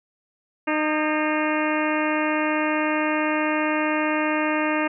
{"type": "harmonic tone with a mistuned harmonic", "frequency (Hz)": 305.9, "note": "D#4", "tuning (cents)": -29, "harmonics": [1, 2, 3, 4, 5, 6, 7, 8, 9], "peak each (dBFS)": [-24, -27, -29, -30, -31, -32, -32, -33, -34], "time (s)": [0.67, 4.88], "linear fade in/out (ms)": 10, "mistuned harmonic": 5, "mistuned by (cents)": 61, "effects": []}